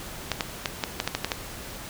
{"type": "clicks", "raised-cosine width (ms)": 0.2, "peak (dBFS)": -7, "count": 9, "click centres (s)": [0.317, 0.408, 0.658, 0.838, 1.001, 1.076, 1.15, 1.246, 1.318], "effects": ["pink hiss -39 dBFS RMS until 1.89 s"]}